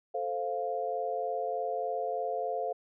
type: chord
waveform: sine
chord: F major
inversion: first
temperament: equal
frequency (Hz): 440 / 523.3 / 698.5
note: A4 / C5 / F5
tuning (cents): 0 / 0 / 0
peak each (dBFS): -36 / -35 / -33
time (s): 0.14-2.73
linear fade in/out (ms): 10
effects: none